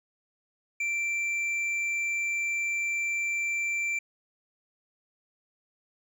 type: tone with hard clipping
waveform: triangle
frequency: 2349 Hz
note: D7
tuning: in tune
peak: -28 dBFS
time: 0.8-3.99 s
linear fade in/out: 5 ms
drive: 8 dB
effects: none